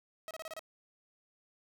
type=tone bursts; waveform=sawtooth; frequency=640 Hz; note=D#5; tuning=49 cents sharp; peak=-37 dBFS; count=6; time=0.28-0.593 s; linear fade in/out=0 ms; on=28 ms; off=29 ms; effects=none